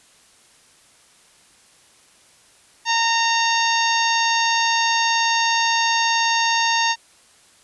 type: harmonic tone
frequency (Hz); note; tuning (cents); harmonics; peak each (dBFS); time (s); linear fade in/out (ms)
919; A#5; -25; 1 / 2 / 3 / 4 / 5 / 6 / 7; -20 / -23 / -25 / -26 / -27 / -28 / -28; 2.85-6.96; 50
effects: white hiss -53 dBFS RMS until 7.63 s + resampled to 24000 Hz